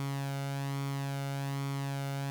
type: tone with flanger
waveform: sawtooth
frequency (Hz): 138.59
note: C#3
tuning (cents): 0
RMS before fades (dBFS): -35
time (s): 0-2.3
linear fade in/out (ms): 0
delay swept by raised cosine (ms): 0.89 to 1.4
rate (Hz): 1.2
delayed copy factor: +0.5
effects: none